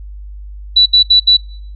sine tone bursts, 3951 Hz, B7, in tune, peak -4 dBFS, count 4, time 0.76-1.37 s, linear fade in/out 10 ms, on 100 ms, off 70 ms, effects noise-tail reverb RT60 0.6 s tail -24 dB re dry + added 50 Hz sine -27 dBFS peak until 1.75 s

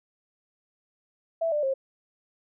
sine tone with pitch steps, 660 / 594.8 / 536.1 Hz, E5 / D5 / C5, +2 / +22 / +42 cents, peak -23 dBFS, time 1.41-1.74 s, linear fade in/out 10 ms, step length 110 ms, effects none

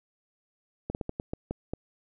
slowing click train, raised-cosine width 2 ms, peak -18 dBFS, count 8, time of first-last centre 0.9-1.735 s, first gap 49 ms, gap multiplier 1.29, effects none

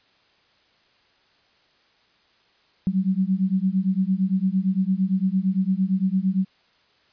sine beating tone pair, 185 / 193.8 Hz, F#3 / G3, 0 / -20 cents, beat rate 8.8 Hz, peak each -22 dBFS, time 2.87-6.45 s, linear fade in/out 0 ms, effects white hiss -61 dBFS RMS until 7.12 s + resampled to 11025 Hz

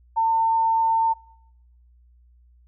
sine tone, 902 Hz, A5, 43 cents sharp, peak -17 dBFS, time 0.16-1.14 s, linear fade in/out 20 ms, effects noise-tail reverb RT60 0.8 s tail -23 dB re dry + added 60 Hz sine -52 dBFS peak until 2.67 s

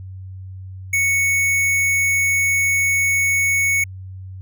square tone, 2217 Hz, C#7, in tune, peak -16 dBFS, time 0.93-3.84 s, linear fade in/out 5 ms, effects added 94 Hz sine -31 dBFS peak until 4.41 s

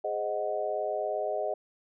sine chord, Ab dominant seventh, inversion none, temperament equal, 415.3 / 523.3 / 622.3 / 740 Hz, Ab4 / C5 / Eb5 / Gb5, 0 / 0 / 0 / 0 cents, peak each -35 / -37 / -31 / -35 dBFS, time 0.04-1.54 s, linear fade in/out 5 ms, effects none

